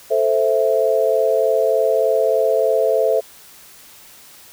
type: chord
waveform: sine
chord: A minor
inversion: none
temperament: equal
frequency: 440 / 523.3 / 659.3 Hz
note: A4 / C5 / E5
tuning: 0 / 0 / 0 cents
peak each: -18 dBFS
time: 0.1-3.21 s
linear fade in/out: 20 ms
effects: white hiss -44 dBFS RMS until 4.52 s